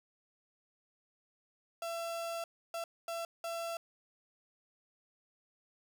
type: tone bursts at uneven times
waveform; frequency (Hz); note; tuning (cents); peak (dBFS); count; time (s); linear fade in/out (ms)
35% pulse; 672; E5; +33; -35; 4; 1.82-2.44 / 2.74-2.84 / 3.08-3.25 / 3.44-3.77; 2
effects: none